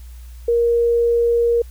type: tone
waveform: sine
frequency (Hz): 470.4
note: A#4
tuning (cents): +16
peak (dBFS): -13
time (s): 0.48-1.62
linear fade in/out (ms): 5
effects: added 60 Hz sine -34 dBFS peak until 1.7 s + white hiss -52 dBFS RMS until 1.7 s